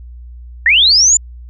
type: linear sweep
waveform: sine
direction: up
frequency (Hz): 1762 to 7200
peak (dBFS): -6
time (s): 0.66-1.17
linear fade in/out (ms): 2
effects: added 60 Hz sine -30 dBFS peak until 1.49 s